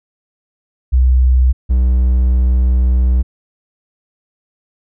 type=tone pair in turn; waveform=sine / triangle; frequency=63.4 / 62.42 Hz; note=B1 / B1; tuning=+46 / +19 cents; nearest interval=unison; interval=27 cents; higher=first; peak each=-7 dBFS; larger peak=neither; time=0.92-1.53 / 1.69-3.23 s; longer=second; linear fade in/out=20 ms; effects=none